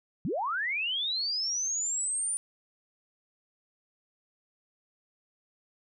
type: linear sweep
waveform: sine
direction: up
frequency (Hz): 129.5 to 9380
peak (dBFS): -28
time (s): 0.25-2.37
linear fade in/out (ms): 0
effects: none